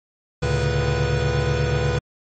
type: tone cluster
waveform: square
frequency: 72.1 / 113 / 136.7 / 145 / 489.7 Hz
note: D2 / A2 / C#3 / D3 / B4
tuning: -31 / +47 / -24 / -22 / -15 cents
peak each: -26 dBFS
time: 0.42-1.99 s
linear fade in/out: 10 ms
effects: low-pass 8000 Hz 12 dB/octave + MP3 32 kbps